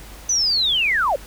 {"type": "linear sweep", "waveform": "sine", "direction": "down", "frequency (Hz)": [6120, 490], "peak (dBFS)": -16, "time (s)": [0.29, 1.16], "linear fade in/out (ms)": 5, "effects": ["added 50 Hz sine -42 dBFS peak until 1.26 s", "pink hiss -42 dBFS RMS until 1.26 s"]}